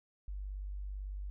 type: tone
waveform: sine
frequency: 49 Hz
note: G1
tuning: in tune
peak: -38 dBFS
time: 0.28-1.3 s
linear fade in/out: 0 ms
effects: none